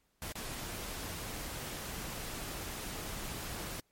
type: noise with dropouts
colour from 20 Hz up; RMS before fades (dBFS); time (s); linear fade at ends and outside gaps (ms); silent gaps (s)
pink; -41; 0.22-3.8; 1; 0.323-0.354
effects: pink hiss -75 dBFS RMS until 3.91 s + MP3 64 kbps